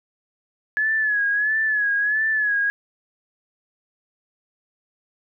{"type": "tone with vibrato", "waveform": "sine", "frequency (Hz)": 1700, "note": "G#6", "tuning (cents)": 40, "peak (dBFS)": -18, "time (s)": [0.77, 2.7], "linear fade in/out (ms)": 0, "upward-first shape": "sine", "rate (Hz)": 1.5, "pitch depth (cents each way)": 68, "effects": []}